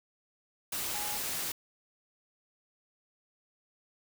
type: tone in noise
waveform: sine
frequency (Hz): 830.6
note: G#5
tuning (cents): 0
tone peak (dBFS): -41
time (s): 0.94-1.18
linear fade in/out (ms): 5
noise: white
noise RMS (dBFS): -35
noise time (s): 0.72-1.52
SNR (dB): -9
effects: none